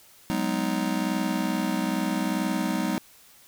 square chord, G# minor seventh, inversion third, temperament just, 186.89 / 207.7 / 249.2 / 311.5 Hz, F#3 / G#3 / B3 / D#4, +18 / 0 / +16 / +2 cents, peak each -31 dBFS, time 0.3-2.98 s, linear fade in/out 0 ms, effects white hiss -54 dBFS RMS until 3.47 s

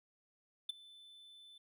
triangle tone with ADSR envelope, 3520 Hz, A7, in tune, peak -31 dBFS, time 0.69-1.58 s, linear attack 6 ms, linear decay 13 ms, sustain -23 dB, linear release 5 ms, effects none

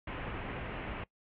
pink low-pass noise, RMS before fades -40 dBFS, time 0.07-1.04 s, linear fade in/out 5 ms, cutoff 2900 Hz, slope 48 dB/octave, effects noise-tail reverb RT60 0.1 s tail -22 dB re dry

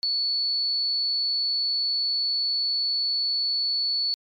sine tone, 4435 Hz, C#8, in tune, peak -22 dBFS, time 0.03-4.14 s, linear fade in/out 0 ms, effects MP3 96 kbps

